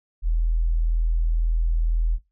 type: tone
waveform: sine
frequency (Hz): 41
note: E1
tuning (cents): -9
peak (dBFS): -18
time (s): 0.22-2.19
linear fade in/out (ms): 50
effects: noise-tail reverb RT60 0.2 s tail -17 dB re dry